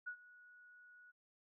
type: tone with ADSR envelope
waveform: sine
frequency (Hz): 1463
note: F#6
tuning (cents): -20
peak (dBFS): -40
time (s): 0.06-1.12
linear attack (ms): 17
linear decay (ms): 81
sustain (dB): -19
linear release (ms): 21
effects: none